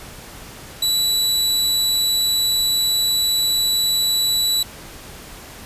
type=tone; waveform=sawtooth; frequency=3943 Hz; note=B7; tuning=4 cents flat; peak=-13 dBFS; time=0.82-4.63 s; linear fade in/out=5 ms; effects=pink hiss -38 dBFS RMS until 5.65 s + resampled to 32000 Hz